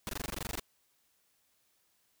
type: noise bursts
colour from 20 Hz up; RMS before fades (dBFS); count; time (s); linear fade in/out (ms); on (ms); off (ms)
pink; -37; 13; 0.07-0.596; 0; 22; 20
effects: white hiss -73 dBFS RMS until 2.2 s